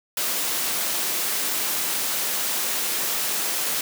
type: high-pass noise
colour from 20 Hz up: white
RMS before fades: -25 dBFS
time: 0.17-3.81 s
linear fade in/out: 2 ms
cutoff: 210 Hz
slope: 12 dB/octave
effects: none